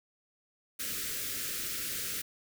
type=band-stop noise; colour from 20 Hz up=white; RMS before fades=-36 dBFS; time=0.79-2.22 s; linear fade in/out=10 ms; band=540 to 1300 Hz; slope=48 dB/octave; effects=none